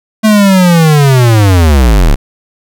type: linear sweep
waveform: square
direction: down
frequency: 220 to 30.87 Hz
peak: -4 dBFS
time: 0.23-2.16 s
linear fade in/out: 20 ms
effects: none